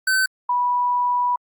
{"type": "tone pair in turn", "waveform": ["square", "sine"], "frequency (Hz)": [1531, 980.5], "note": ["G6", "B5"], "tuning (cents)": [-41, -13], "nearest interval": "minor sixth", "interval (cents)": 772, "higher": "first", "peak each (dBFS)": -17, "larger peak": "neither", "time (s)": [[0.07, 0.26], [0.49, 1.36]], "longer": "second", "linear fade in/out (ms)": 5, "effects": ["Opus 48 kbps"]}